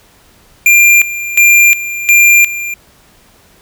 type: tone with tremolo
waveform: square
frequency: 2390 Hz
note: D7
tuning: 30 cents sharp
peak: -4 dBFS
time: 0.66-2.74 s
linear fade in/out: 2 ms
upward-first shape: square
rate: 1.4 Hz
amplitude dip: 80%
effects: pink hiss -46 dBFS RMS until 3.61 s